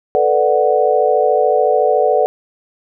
sine chord, B minor seventh, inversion third, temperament equal, 440 / 493.9 / 587.3 / 740 Hz, A4 / B4 / D5 / F#5, 0 / 0 / 0 / 0 cents, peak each -16 dBFS, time 0.15-2.26 s, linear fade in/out 0 ms, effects none

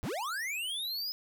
square linear sweep, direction up, 48.02 to 5110 Hz, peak -34 dBFS, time 0.03-1.12 s, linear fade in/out 0 ms, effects none

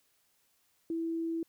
sine tone, 329.6 Hz, E4, in tune, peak -31 dBFS, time 0.9-1.43 s, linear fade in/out 2 ms, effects white hiss -72 dBFS RMS until 1.48 s

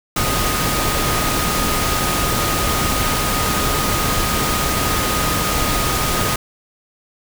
sine tone in noise, 1244.5 Hz, D#6, in tune, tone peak -24 dBFS, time 0.16-6.36 s, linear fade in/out 5 ms, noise pink, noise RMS -19 dBFS, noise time 0.16-6.36 s, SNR -8 dB, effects none

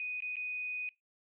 sine tone with dropouts, 2489 Hz, D#7, in tune, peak -35 dBFS, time 0-0.89 s, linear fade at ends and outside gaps 1 ms, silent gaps 0.204-0.222 / 0.357-0.367 s, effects noise-tail reverb RT60 0.2 s tail -22 dB re dry

